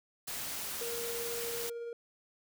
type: noise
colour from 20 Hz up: white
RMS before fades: -39 dBFS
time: 0.27-1.7 s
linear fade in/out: 10 ms
type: tone with tremolo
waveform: triangle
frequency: 469.2 Hz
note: A#4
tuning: 11 cents sharp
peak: -35 dBFS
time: 0.81-1.93 s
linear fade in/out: 2 ms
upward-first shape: sine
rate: 18 Hz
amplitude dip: 25%
effects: none